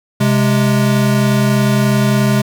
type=tone pair together; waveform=square; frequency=130.81 / 207.6 Hz; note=C3 / G#3; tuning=0 / 0 cents; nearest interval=minor sixth; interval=800 cents; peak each=-14 dBFS; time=0.2-2.42 s; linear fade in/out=10 ms; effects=8-bit